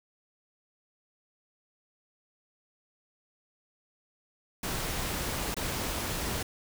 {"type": "noise with dropouts", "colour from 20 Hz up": "pink", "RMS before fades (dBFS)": -33, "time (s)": [4.63, 6.43], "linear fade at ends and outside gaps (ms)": 5, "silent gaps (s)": [5.544, 5.566], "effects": []}